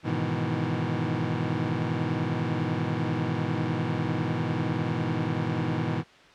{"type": "chord", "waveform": "25% pulse", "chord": "E major seventh", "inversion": "first", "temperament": "equal with one note detuned", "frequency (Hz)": [103.83, 123.47, 154.76, 164.81], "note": ["G#2", "B2", "D#3", "E3"], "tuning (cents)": [0, 0, -9, 0], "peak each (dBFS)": [-30, -27, -28, -27], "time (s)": [0.03, 6.04], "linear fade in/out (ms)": 50, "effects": ["white hiss -52 dBFS RMS until 6.34 s", "low-pass 3000 Hz 12 dB/octave"]}